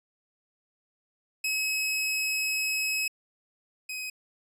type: tone pair in turn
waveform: sawtooth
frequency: 2562 / 2524 Hz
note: E7 / D#7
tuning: -50 / +24 cents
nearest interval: unison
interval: 26 cents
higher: first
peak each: -23 / -30 dBFS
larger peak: first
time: 1.44-3.08 / 3.89-4.1 s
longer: first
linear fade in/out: 5 ms
effects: resampled to 32000 Hz